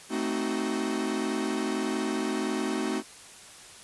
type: chord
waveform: 45% pulse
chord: A diminished seventh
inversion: none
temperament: equal with one note detuned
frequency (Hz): 220 / 261.6 / 311.1 / 375.4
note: A3 / C4 / Eb4 / Gb4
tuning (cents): 0 / 0 / 0 / +25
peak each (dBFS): -33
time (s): 0.09-3.03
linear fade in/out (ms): 50
effects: white hiss -48 dBFS RMS until 3.83 s + resampled to 24000 Hz